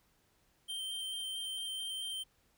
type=tone with vibrato; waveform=square; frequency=3136 Hz; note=G7; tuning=in tune; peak=-38 dBFS; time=0.68-2.24 s; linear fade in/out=20 ms; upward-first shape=square; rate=4.5 Hz; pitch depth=10 cents each way; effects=pink hiss -72 dBFS RMS until 2.57 s